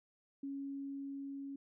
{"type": "tone with level ramp", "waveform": "sine", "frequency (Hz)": 276.8, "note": "C#4", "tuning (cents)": -2, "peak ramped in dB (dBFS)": [-39, -42], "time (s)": [0.43, 1.56], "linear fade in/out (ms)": 5, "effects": []}